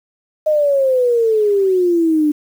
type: exponential sweep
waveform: sine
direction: down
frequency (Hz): 624 to 294.4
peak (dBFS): -11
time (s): 0.46-2.32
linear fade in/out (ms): 10
effects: 7-bit